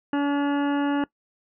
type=harmonic tone; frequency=285.5 Hz; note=D4; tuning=49 cents flat; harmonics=1 / 2 / 3 / 4 / 5 / 6 / 7 / 9 / 10; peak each=-21 / -33 / -31 / -37 / -35 / -36 / -49 / -50 / -43 dBFS; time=0.13-1.04 s; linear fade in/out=2 ms; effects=noise-tail reverb RT60 0.1 s tail -21 dB re dry